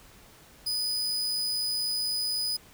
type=tone; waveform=40% pulse; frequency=4978 Hz; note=D#8; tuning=in tune; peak=-26 dBFS; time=0.66-2.57 s; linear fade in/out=10 ms; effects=pink hiss -54 dBFS RMS until 2.73 s